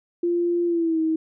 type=tone with pitch glide; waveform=sine; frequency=346.2 to 319.3 Hz; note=F4 to D#4; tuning=-15 to +45 cents; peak=-19 dBFS; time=0.23-1.16 s; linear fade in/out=5 ms; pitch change=-140 cents; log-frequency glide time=0.66-1 s; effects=none